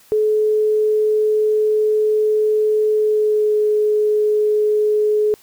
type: tone with pitch glide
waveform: sine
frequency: 428.5 to 423.6 Hz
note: A4 to G#4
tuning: -46 to +34 cents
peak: -13 dBFS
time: 0.12-5.34 s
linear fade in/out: 0 ms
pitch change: -20 cents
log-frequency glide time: 2.94-3.58 s
effects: white hiss -50 dBFS RMS until 5.42 s

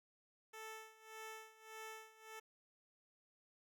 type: tone with tremolo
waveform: 10% pulse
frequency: 440 Hz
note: A4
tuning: in tune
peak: -40 dBFS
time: 0.53-2.4 s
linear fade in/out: 10 ms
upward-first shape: sine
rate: 1.7 Hz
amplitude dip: 85%
effects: none

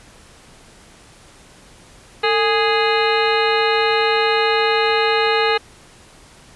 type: harmonic tone with a mistuned harmonic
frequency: 415.3 Hz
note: G#4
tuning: in tune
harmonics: 1 / 2 / 3 / 4 / 5 / 6 / 7 / 9 / 10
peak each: -18 / -21 / -23 / -24 / -25 / -26 / -26 / -28 / -28 dBFS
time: 2.23-5.58 s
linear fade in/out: 10 ms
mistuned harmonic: 1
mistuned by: +130 cents
effects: pink hiss -46 dBFS RMS until 6.55 s + resampled to 24000 Hz

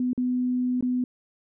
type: tone with dropouts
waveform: sine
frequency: 250 Hz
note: B3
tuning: 21 cents sharp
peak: -22 dBFS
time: 0-1.04 s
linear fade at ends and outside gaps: 2 ms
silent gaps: 0.132-0.177 / 0.809-0.825 s
effects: none

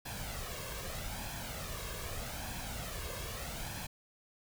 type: noise with flanger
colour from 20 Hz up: pink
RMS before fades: -41 dBFS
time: 0.05-3.87 s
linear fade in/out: 10 ms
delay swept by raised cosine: 1.2 to 1.86 ms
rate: 0.81 Hz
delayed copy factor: +0.6
effects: none

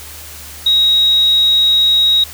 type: tone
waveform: sine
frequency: 3800 Hz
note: A#7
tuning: 33 cents sharp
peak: -8 dBFS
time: 0.66-2.24 s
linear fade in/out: 5 ms
effects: added 75 Hz sine -37 dBFS peak until 2.33 s + white hiss -33 dBFS RMS until 2.33 s

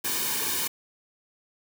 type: noise with comb filter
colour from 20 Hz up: white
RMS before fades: -28 dBFS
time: 0.04-0.68 s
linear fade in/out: 10 ms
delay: 1.5 ms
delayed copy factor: -0.7
effects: none

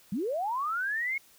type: linear sweep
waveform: sine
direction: up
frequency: 170 to 2200 Hz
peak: -28 dBFS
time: 0.12-1.18 s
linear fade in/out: 5 ms
effects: white hiss -59 dBFS RMS until 1.38 s

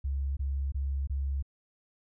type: tone bursts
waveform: sine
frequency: 68.7 Hz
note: C#2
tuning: 15 cents flat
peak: -28 dBFS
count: 4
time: 0.04-1.426 s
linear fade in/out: 10 ms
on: 330 ms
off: 22 ms
effects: none

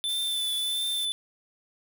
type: tone with vibrato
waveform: square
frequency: 3520 Hz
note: A7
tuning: in tune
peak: -27 dBFS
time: 0.04-1.12 s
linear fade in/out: 0 ms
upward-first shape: triangle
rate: 1.5 Hz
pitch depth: 30 cents each way
type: noise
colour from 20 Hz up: blue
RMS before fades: -41 dBFS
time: 0.09-1.05 s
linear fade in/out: 0 ms
effects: none

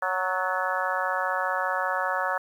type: harmonic tone with a mistuned harmonic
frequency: 185 Hz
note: F#3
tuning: in tune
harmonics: 3 / 4 / 5 / 6 / 7 / 8 / 9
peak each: -32 / -32 / -32 / -32 / -32 / -32 / -32 dBFS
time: 0.02-2.38 s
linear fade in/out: 5 ms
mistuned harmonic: 9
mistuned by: +47 cents
effects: 9-bit

